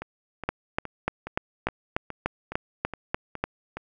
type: two click trains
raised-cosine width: 0.5 ms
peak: -19 / -9 dBFS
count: 10 / 11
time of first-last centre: 0.02-3.77 / 0.49-3.44 s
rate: 2.4 / 3.39 Hz
effects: none